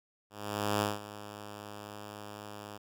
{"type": "tone with ADSR envelope", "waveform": "5% pulse", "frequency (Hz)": 103.83, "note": "G#2", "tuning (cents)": 0, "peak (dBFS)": -16, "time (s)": [0.3, 2.78], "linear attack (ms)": 510, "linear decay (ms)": 180, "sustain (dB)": -16, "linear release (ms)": 12, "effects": []}